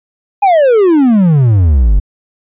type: exponential sweep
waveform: triangle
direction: down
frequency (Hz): 836 to 44.68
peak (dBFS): -3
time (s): 0.42-2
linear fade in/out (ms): 10
effects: resampled to 8000 Hz